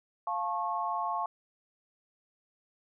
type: chord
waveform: sine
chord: F augmented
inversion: none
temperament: just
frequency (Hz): 698.5 / 873.1 / 1091.3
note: F5 / A5 / C#6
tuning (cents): 0 / -14 / -27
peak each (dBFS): -35 / -34 / -33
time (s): 0.27-1.26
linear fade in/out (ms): 2
effects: none